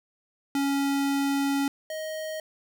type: tone pair in turn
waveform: square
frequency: 278.4 / 627.3 Hz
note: C#4 / D#5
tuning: +8 / +14 cents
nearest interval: octave + major second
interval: 1406 cents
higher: second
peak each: -24 / -32 dBFS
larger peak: first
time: 0.55-1.68 / 1.9-2.4 s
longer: first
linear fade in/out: 2 ms
effects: none